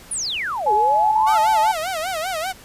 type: exponential two-way sweep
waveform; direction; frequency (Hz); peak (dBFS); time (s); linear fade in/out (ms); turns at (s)
sine; down then up; 10548 to 392 to 1390; -22; 0.11-1.38; 5; 0.73
type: tone with pitch glide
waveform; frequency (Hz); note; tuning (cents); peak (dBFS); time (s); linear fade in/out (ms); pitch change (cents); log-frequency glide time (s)
sine; 848 to 871.3; G#5 to A5; +36 to -17; -14; 0.66-1.72; 10; +47; 0.99-1.23
type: tone with vibrato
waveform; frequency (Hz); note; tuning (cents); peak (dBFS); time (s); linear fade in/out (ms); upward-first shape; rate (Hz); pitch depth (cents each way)
sawtooth; 692; F5; -16; -19; 1.26-2.53; 20; sine; 5.1; 190
effects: pink hiss -44 dBFS RMS until 2.64 s + resampled to 32000 Hz